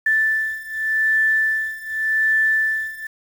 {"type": "beating tone pair", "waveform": "sine", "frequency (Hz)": [1760, 1760.86], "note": ["A6", "A6"], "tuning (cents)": [0, 1], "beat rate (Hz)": 0.86, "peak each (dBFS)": [-21, -19], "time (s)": [0.06, 3.07], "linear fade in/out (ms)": 5, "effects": ["7-bit"]}